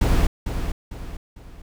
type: noise with echo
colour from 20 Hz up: brown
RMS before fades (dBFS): -17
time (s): 0.01-0.27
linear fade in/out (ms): 5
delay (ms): 450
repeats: 3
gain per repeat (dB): -8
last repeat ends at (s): 1.62
effects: none